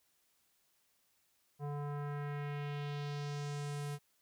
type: tone with low-pass filter sweep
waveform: square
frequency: 145 Hz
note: D3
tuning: 22 cents flat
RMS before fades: -40 dBFS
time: 1.59-3.99 s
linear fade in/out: 50 ms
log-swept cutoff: 850 to 12000 Hz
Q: 1.6
effects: white hiss -75 dBFS RMS until 4.21 s